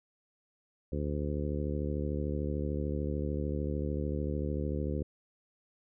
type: harmonic tone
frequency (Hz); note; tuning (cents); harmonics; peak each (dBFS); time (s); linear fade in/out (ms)
73.42; D2; 0; 1 / 2 / 3 / 4 / 5 / 6 / 7; -34 / -37 / -39 / -40 / -41 / -42 / -42; 0.92-5.03; 5
effects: none